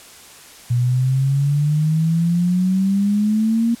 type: exponential sweep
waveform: sine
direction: up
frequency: 120 to 235.3 Hz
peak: -14 dBFS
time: 0.7-3.75 s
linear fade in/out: 10 ms
effects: white hiss -42 dBFS RMS until 3.8 s + low-pass 11000 Hz 12 dB/octave